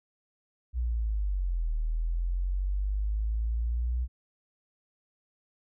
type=linear two-way sweep; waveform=sine; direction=down then up; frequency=61.74 to 38.39 to 61.74 Hz; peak=-26 dBFS; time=0.73-4.08 s; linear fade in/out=50 ms; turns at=1.75 s; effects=none